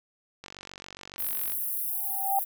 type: click train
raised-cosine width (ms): 0.2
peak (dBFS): -24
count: 52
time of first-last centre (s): 0.44-1.521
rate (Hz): 47.2
type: high-pass noise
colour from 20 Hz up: pink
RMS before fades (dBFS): -31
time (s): 1.18-2.45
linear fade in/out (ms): 20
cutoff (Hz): 11000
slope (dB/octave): 48
type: tone with exponential growth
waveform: sine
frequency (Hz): 786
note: G5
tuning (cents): +4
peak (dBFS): -20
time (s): 1.88-2.39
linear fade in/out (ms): 2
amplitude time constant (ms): 110
effects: none